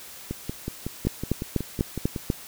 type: two click trains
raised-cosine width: 3 ms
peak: -16 / -9 dBFS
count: 11 / 6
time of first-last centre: 0.31-2.162 / 1.07-2.302 s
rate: 5.4 / 4.06 Hz
effects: white hiss -43 dBFS RMS until 2.47 s